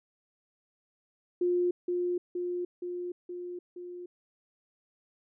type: tone with echo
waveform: sine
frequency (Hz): 354.8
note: F4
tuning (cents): +27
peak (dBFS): -24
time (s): 1.41-1.71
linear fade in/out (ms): 5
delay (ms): 470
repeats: 5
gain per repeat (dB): -3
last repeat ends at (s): 4.06
effects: none